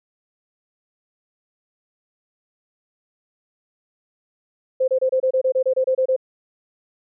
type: tone bursts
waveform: sine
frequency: 520 Hz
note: C5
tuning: 11 cents flat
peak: -15 dBFS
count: 13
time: 4.8-6.164 s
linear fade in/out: 10 ms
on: 80 ms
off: 27 ms
effects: none